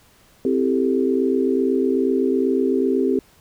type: chord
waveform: sine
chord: A minor seventh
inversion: first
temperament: equal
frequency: 261.6 / 329.6 / 392 / 440 Hz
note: C4 / E4 / G4 / A4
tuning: 0 / 0 / 0 / 0 cents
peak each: -20 / -26 / -20 / -25 dBFS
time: 0.45-3.19 s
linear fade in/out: 2 ms
effects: pink hiss -54 dBFS RMS until 3.4 s